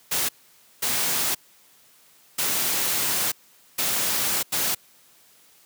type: noise bursts at uneven times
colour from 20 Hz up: white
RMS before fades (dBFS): -24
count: 5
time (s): 0.11-0.29 / 0.82-1.35 / 2.38-3.32 / 3.78-4.43 / 4.52-4.75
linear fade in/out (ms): 10
effects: white hiss -56 dBFS RMS until 5.65 s + high-pass 100 Hz 12 dB/octave